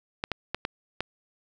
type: clicks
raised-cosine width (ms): 0.3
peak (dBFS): -12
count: 5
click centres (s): 0.239 / 0.317 / 0.546 / 0.651 / 1.006
effects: none